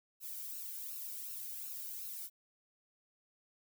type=noise with flanger; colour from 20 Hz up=violet; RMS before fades=-44 dBFS; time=0.2-2.3 s; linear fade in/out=50 ms; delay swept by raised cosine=0.73 to 1.37 ms; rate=2.7 Hz; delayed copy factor=+0.7; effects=none